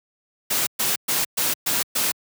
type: noise bursts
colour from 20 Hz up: white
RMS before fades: -22 dBFS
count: 6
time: 0.5-2.12 s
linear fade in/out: 10 ms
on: 170 ms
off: 120 ms
effects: high-pass 100 Hz 12 dB/octave